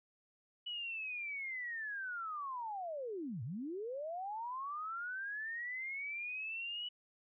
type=linear two-way sweep; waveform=sine; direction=down then up; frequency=2961 to 103.8 to 2961 Hz; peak=-39 dBFS; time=0.66-6.89 s; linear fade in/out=10 ms; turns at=3.43 s; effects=none